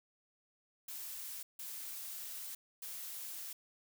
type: noise bursts at uneven times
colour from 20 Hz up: blue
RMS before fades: -45 dBFS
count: 3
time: 0.88-1.43 / 1.59-2.55 / 2.82-3.53 s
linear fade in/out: 5 ms
effects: none